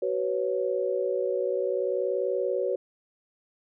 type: chord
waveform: sine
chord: F# suspended fourth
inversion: none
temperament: equal with one note detuned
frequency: 376.7 / 493.9 / 554.4 Hz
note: F#4 / B4 / C#5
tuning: +31 / 0 / 0 cents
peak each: -29 dBFS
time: 0.02-2.76 s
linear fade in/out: 5 ms
effects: none